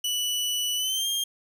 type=tone with pitch glide; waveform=sawtooth; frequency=2960 to 3209 Hz; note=F#7 to G7; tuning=0 to +40 cents; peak=-22 dBFS; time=0.04-1.24 s; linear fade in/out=5 ms; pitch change=+140 cents; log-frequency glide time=0.76-1.07 s; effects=none